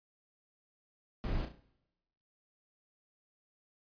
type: noise with echo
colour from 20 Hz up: brown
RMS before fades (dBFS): -35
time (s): 1.24-1.45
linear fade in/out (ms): 0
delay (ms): 34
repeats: 5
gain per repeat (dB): -7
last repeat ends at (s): 1.62
effects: noise-tail reverb RT60 0.9 s tail -19 dB re dry + resampled to 11025 Hz